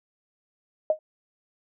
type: tone with exponential decay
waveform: sine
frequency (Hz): 622.3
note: D#5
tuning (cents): 0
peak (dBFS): -14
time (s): 0.9-0.99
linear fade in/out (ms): 2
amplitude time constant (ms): 19
effects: none